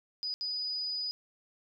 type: tone bursts at uneven times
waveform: sine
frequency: 4959 Hz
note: D#8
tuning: 7 cents flat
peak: -32 dBFS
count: 2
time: 0.23-0.34 / 0.41-1.11 s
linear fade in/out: 0 ms
effects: 12-bit